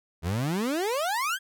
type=exponential sweep; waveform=30% pulse; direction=up; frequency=77.78 to 1661.2 Hz; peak=-23 dBFS; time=0.22-1.39 s; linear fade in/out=50 ms; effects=none